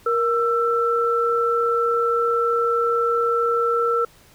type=tone pair together; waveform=sine; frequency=469.4 / 1333.8 Hz; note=A#4 / E6; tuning=+12 / +20 cents; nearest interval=octave + tritone; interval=1808 cents; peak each=-20 dBFS; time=0.06-4.05 s; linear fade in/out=5 ms; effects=pink hiss -52 dBFS RMS until 4.34 s